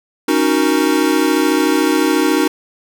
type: chord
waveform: square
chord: D# minor seventh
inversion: third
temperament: equal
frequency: 277.2 / 311.1 / 370 / 466.2 Hz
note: C#4 / D#4 / F#4 / A#4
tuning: 0 / 0 / 0 / 0 cents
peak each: -19 / -16 / -19 / -22 dBFS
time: 0.28-2.48 s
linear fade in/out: 5 ms
effects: none